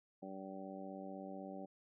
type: harmonic tone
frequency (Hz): 96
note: G2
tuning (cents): -36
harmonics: 2 / 3 / 4 / 5 / 6 / 7 / 8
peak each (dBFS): -50 / -51 / -55 / -58 / -51 / -64 / -53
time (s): 0.22-1.66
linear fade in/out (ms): 10
effects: none